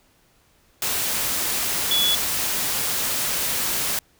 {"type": "tone in noise", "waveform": "sine", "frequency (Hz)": 3405, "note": "G#7", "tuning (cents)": 42, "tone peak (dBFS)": -18, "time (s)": [1.91, 2.15], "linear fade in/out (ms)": 2, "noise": "white", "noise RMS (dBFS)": -24, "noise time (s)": [0.82, 3.99], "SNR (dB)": 3, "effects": ["pink hiss -60 dBFS RMS until 4.19 s"]}